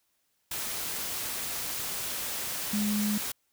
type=tone in noise; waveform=sine; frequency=208.6 Hz; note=G#3; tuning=8 cents sharp; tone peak=-26 dBFS; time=2.73-3.18 s; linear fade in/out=5 ms; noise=white; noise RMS=-34 dBFS; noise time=0.51-3.32 s; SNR=+5 dB; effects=white hiss -74 dBFS RMS until 3.52 s